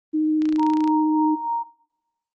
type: tone with vibrato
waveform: sine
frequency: 309.4 Hz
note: D#4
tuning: 10 cents flat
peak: -18 dBFS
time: 0.13-1.36 s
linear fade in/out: 20 ms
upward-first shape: triangle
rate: 14 Hz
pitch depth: 13 cents each way
type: click train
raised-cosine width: 0.2 ms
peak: -19 dBFS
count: 14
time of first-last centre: 0.42-0.876 s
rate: 28.5 Hz
type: tone with tremolo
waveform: sine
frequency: 932 Hz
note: A#5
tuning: 1 cent flat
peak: -20 dBFS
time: 0.58-1.64 s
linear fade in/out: 20 ms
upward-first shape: sine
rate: 3.4 Hz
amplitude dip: 55%
effects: noise-tail reverb RT60 0.9 s tail -21 dB re dry + Opus 24 kbps